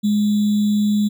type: tone with sample-and-hold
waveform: sine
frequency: 208.5 Hz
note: G#3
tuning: 7 cents sharp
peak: -14 dBFS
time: 0.03-1.09 s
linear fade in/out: 20 ms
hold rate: 3675 Hz
effects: none